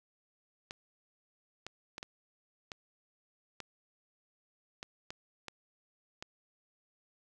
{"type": "clicks", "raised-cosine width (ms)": 0.2, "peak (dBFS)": -24, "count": 10, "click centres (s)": [0.709, 1.666, 1.981, 2.029, 2.718, 3.603, 4.829, 5.105, 5.483, 6.225], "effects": []}